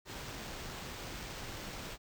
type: noise with sample-and-hold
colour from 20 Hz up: pink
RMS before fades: -44 dBFS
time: 0.05-1.98 s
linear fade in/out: 50 ms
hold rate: 11025 Hz
effects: none